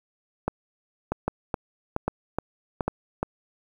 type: two click trains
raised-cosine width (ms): 1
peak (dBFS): -11 / -10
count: 6 / 4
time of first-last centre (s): 1.12-3.23 / 0.48-2.88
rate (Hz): 2.37 / 1.25
effects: 8-bit